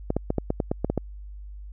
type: clicks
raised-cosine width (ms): 2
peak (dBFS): -10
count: 10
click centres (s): 0.104 / 0.166 / 0.304 / 0.383 / 0.504 / 0.602 / 0.715 / 0.846 / 0.9 / 0.977
effects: added 50 Hz sine -37 dBFS peak until 1.72 s